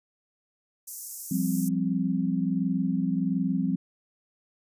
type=high-pass noise; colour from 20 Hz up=white; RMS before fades=-37 dBFS; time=0.87-1.69 s; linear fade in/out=10 ms; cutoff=5800 Hz; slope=48 dB/octave
type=chord; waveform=sine; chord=F suspended second; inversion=none; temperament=equal; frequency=174.61 / 196 / 261.6 Hz; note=F3 / G3 / C4; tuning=0 / 0 / 0 cents; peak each=-28 dBFS; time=1.31-3.76 s; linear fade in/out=5 ms
effects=resampled to 32000 Hz